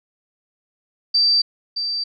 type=tone with echo; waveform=sine; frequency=4663 Hz; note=D8; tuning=13 cents flat; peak=-13 dBFS; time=1.14-1.42 s; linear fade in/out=10 ms; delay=620 ms; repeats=1; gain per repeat=-8 dB; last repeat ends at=2.04 s; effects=none